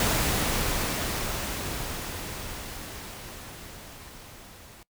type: noise with level ramp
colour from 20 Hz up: pink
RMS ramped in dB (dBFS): -24 to -49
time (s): 0-4.83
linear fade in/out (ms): 2
effects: noise-tail reverb RT60 0.1 s tail -21 dB re dry